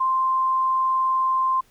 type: tone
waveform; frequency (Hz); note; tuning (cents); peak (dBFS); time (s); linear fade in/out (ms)
sine; 1046.5; C6; 0; -18; 0-1.61; 10
effects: pink hiss -59 dBFS RMS until 1.7 s